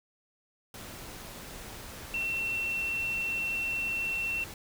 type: tone in noise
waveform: sine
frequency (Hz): 2706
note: E7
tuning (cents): +45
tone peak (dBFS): -29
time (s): 2.14-4.44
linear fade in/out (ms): 2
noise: pink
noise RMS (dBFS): -44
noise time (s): 0.74-4.54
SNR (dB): +12
effects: none